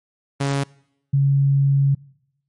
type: tone pair in turn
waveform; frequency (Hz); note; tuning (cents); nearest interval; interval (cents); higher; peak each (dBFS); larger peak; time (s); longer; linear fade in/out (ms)
sawtooth / sine; 139.3 / 138.7; C#3 / C#3; +9 / +1; unison; 8; first; -15 / -13; second; 0.4-0.64 / 1.13-1.95; second; 10
effects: noise-tail reverb RT60 0.8 s tail -24 dB re dry + MP3 48 kbps